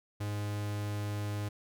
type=tone; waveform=45% pulse; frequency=103.6 Hz; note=G#2; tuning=4 cents flat; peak=-33 dBFS; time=0.2-1.49 s; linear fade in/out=10 ms; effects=none